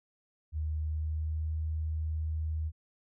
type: tone with pitch glide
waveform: sine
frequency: 77.3 to 78.56 Hz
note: D#2 to D#2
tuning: -11 to +17 cents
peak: -30 dBFS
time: 0.52-2.72 s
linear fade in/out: 50 ms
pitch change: +28 cents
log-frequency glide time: 0.81-1.5 s
effects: none